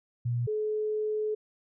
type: tone pair in turn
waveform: sine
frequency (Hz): 120.1 / 428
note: B2 / A4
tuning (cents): -48 / -48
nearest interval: octave + minor seventh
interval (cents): 2200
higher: second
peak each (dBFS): -26 / -27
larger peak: first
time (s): 0.25-0.47 / 0.47-1.35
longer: second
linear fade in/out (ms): 10
effects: none